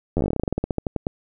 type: slowing click train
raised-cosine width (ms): 2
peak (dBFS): -9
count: 22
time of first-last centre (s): 0.17-1.069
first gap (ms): 11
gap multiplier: 1.12
effects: none